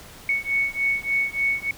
sine beating tone pair, 2217 / 2220.4 Hz, C#7 / C#7, 0 / +2 cents, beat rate 3.4 Hz, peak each -24 dBFS, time 0.29-1.71 s, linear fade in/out 2 ms, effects pink hiss -44 dBFS RMS until 1.77 s

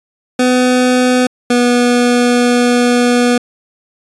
25% pulse tone pair in turn, 251.3 / 243.6 Hz, B3 / B3, +30 / -24 cents, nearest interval minor second, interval 54 cents, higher first, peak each -5 dBFS, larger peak neither, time 0.39-1.27 / 1.5-3.38 s, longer second, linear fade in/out 5 ms, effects resampled to 24000 Hz

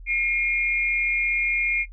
sine tone pair together, 2146 / 2409 Hz, C7 / D7, +43 / +43 cents, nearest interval major second, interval 200 cents, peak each -23 dBFS, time 0.06-1.86 s, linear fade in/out 50 ms, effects noise-tail reverb RT60 0.1 s tail -18 dB re dry + added 41 Hz sine -38 dBFS peak until 1.92 s

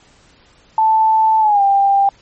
sine tone with pitch glide, 880 to 793.1 Hz, A5 to G5, 0 to +20 cents, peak -9 dBFS, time 0.78-2.09 s, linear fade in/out 2 ms, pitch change -180 cents, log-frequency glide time 1.4-1.62 s, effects pink hiss -50 dBFS RMS until 2.21 s + MP3 32 kbps

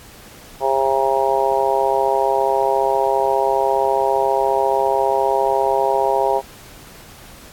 harmonic tone, 134.7 Hz, C#3, 49 cents flat, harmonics 3 / 4 / 5 / 6 / 7, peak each -21 / -21 / -21 / -21 / -21 dBFS, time 0.6-6.42 s, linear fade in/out 50 ms, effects pink hiss -42 dBFS RMS until 7.52 s + AAC 64 kbps

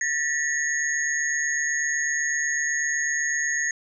sine tone cluster, 1789 / 1937 / 6590 Hz, A6 / B6 / G#8, +28 / -34 / -14 cents, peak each -27 dBFS, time 0.01-3.71 s, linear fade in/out 2 ms, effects none

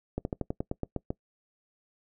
slowing click train, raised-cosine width 2 ms, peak -17 dBFS, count 10, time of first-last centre 0.18-1.104 s, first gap 71 ms, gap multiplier 1.09, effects noise-tail reverb RT60 0.1 s tail -22 dB re dry

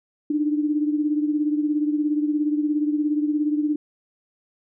sine beating tone pair, 297.1 / 314.1 Hz, D4 / D#4, +20 / +16 cents, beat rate 17 Hz, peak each -20 / -27 dBFS, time 0.3-3.76 s, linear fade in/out 5 ms, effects none

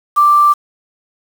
sine tone with quantisation, 1177 Hz, D6, 3 cents sharp, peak -6 dBFS, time 0.16-0.54 s, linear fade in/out 20 ms, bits 5, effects none

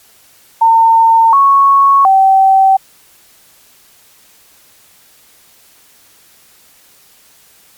sine tone with pitch steps, 907 / 1106 / 771 Hz, A#5 / C#6 / G5, -48 / -4 / -29 cents, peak -4 dBFS, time 0.61-2.77 s, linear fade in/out 10 ms, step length 720 ms, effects white hiss -46 dBFS RMS until 7.77 s + MP3 96 kbps

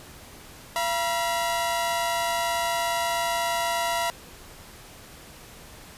sawtooth tone pair together, 681 / 963.1 Hz, F5 / B5, -44 / -44 cents, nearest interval tritone, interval 600 cents, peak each -23 dBFS, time 0.76-4.1 s, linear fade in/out 0 ms, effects pink hiss -46 dBFS RMS until 5.97 s + resampled to 32000 Hz

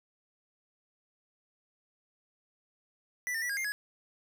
square tone with pitch steps, 1974 / 1811 / 1949 / 1628 / 2112 / 1677 Hz, B6 / A6 / B6 / G#6 / C7 / G#6, -1 / +49 / -23 / -35 / +16 / +16 cents, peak -32 dBFS, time 3.27-3.72 s, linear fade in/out 0 ms, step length 75 ms, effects 10-bit

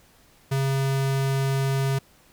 square tone, 135.7 Hz, C#3, 36 cents flat, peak -22 dBFS, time 0.51-1.99 s, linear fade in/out 10 ms, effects pink hiss -57 dBFS RMS until 2.32 s

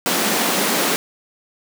pink high-pass noise, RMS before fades -19 dBFS, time 0.06-0.96 s, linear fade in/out 0 ms, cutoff 180 Hz, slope 48 dB/octave, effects none

